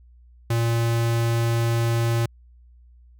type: tone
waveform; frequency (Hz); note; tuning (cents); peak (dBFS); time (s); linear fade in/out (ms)
square; 116.2; A#2; -5; -20; 0.5-2.26; 5
effects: added 60 Hz sine -48 dBFS peak until 3.19 s